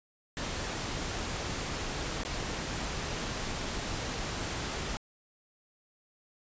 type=noise with dropouts; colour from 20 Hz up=pink; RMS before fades=-35 dBFS; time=0.37-4.97 s; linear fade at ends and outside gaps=0 ms; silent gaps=2.235-2.25 s; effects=resampled to 16000 Hz